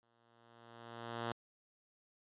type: tone with exponential growth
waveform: 5% pulse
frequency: 116.7 Hz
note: A#2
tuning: 2 cents sharp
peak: -25 dBFS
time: 0.03-1.32 s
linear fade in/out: 0 ms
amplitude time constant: 280 ms
effects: resampled to 8000 Hz